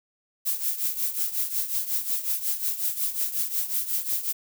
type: noise with tremolo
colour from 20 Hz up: violet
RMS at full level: -24 dBFS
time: 0.45-4.33 s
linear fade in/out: 20 ms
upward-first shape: triangle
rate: 5.5 Hz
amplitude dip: 80%
effects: none